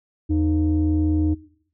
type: tone pair together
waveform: sine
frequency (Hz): 82.41 / 308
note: E2 / D#4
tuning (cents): 0 / -17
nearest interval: octave + major seventh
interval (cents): 2283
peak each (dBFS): -19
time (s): 0.29-1.35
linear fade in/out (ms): 20
effects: noise-tail reverb RT60 0.6 s tail -19 dB re dry + tanh soft clip ceiling -12 dBFS